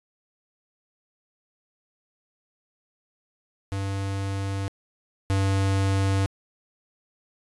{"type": "tone pair in turn", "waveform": "square", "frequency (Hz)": [98, 97.32], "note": ["G2", "G2"], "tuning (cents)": [0, -12], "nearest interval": "unison", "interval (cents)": 12, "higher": "first", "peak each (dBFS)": [-27, -21], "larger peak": "second", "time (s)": [[3.72, 4.68], [5.3, 6.26]], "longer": "neither", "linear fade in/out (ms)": 0, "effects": ["resampled to 24000 Hz"]}